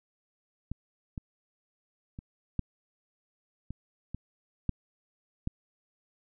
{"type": "clicks", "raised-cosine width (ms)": 5, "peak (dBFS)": [-22, -24, -28, -16, -25, -24, -15, -18], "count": 8, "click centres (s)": [0.716, 1.178, 2.189, 2.593, 3.706, 4.146, 4.693, 5.474], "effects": []}